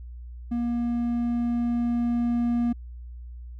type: tone with level ramp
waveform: triangle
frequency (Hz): 237.8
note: A#3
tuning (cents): +35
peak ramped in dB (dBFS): -22 to -19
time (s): 0.51-2.73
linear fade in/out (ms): 10
effects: added 60 Hz sine -37 dBFS peak until 3.59 s